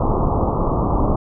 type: low-pass noise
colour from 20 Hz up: pink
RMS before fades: -18 dBFS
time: 0-1.16 s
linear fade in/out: 5 ms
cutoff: 1200 Hz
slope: 96 dB/octave
effects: none